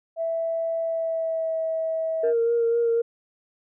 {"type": "tone with pitch glide", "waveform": "sine", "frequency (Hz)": [659.3, 646.5], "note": ["E5", "E5"], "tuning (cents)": [0, -34], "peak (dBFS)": -23, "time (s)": [0.16, 2.34], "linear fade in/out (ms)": 50, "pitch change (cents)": -34, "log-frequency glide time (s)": [0.81, 1.57]}
{"type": "tone with vibrato", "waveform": "sine", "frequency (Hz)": 465.8, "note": "A#4", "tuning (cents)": -1, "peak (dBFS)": -18, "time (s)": [2.23, 3.02], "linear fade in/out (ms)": 10, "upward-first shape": "sine", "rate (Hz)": 4, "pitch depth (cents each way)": 18}
{"effects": ["tanh soft clip ceiling -14 dBFS"]}